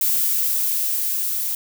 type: noise with level ramp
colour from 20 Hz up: violet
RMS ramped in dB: -19 to -24 dBFS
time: 0.01-1.55 s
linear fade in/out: 2 ms
effects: none